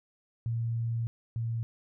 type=tone pair in turn; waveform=sine; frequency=115.7 / 115.03 Hz; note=A#2 / A#2; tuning=-13 / -23 cents; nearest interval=unison; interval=10 cents; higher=first; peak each=-28 / -29 dBFS; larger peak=first; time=0.46-1.07 / 1.36-1.63 s; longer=first; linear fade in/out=0 ms; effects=none